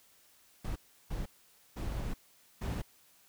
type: noise bursts at uneven times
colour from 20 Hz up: brown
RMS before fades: -36 dBFS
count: 4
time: 0.64-0.76 / 1.1-1.26 / 1.76-2.14 / 2.61-2.82 s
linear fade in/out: 10 ms
effects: white hiss -64 dBFS RMS until 3.28 s